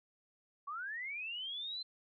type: linear sweep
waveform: sine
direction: up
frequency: 1093 to 4123 Hz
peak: -39 dBFS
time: 0.67-1.83 s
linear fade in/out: 10 ms
effects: none